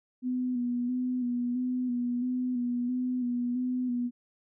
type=tone with vibrato; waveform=sine; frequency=247.5 Hz; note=B3; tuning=4 cents sharp; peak=-27 dBFS; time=0.22-4.11 s; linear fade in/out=50 ms; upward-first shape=square; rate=1.5 Hz; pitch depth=29 cents each way; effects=none